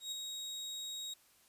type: tone with ADSR envelope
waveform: 30% pulse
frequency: 3780 Hz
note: A#7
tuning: 23 cents sharp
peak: -34 dBFS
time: 0-1.14 s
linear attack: 120 ms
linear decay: 6 ms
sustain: -4 dB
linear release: 8 ms
effects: white hiss -67 dBFS RMS until 1.48 s + resampled to 32000 Hz